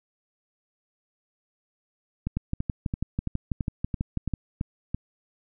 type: two click trains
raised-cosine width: 5 ms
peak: -15 / -14 dBFS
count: 9 / 13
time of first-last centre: 2.27-4.946 / 2.37-4.337 s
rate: 2.99 / 6.1 Hz
effects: none